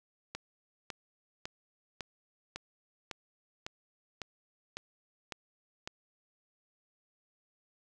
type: click train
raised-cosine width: 0.2 ms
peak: -21 dBFS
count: 11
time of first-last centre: 0.35-5.875 s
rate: 1.81 Hz
effects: none